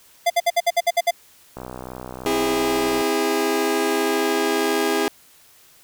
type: tone bursts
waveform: square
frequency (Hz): 689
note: F5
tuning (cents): -24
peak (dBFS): -15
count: 9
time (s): 0.26-1.11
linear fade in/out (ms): 10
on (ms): 42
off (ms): 59
type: click train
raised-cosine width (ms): 1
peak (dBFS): -19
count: 92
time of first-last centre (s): 1.57-3.012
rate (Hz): 63.1
type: chord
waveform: sawtooth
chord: C augmented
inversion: none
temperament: just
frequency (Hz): 261.6 / 327 / 408.8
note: C4 / E4 / G#4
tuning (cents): 0 / -14 / -27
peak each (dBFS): -23 / -20 / -17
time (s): 2.26-5.08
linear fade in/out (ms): 0
effects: white hiss -52 dBFS RMS until 5.83 s